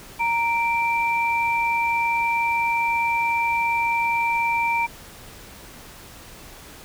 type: tone pair together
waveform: sine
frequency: 930 / 2347 Hz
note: A#5 / D7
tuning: -4 / -2 cents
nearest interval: octave + major third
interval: 1602 cents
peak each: -21 / -23 dBFS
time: 0.19-4.87 s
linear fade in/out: 20 ms
effects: pink hiss -43 dBFS RMS until 6.84 s